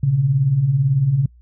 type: beating tone pair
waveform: sine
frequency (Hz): 120.2 / 138.2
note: B2 / C#3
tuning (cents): -46 / -5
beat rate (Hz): 18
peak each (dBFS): -22 / -14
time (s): 0.03-1.26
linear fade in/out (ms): 5
effects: noise-tail reverb RT60 0.1 s tail -26 dB re dry + added 60 Hz sine -45 dBFS peak until 1.41 s